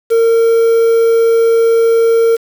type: tone with quantisation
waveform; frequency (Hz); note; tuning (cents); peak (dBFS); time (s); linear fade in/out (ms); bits
triangle; 457.9; A#4; -31; -5; 0.1-2.37; 20; 5
effects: none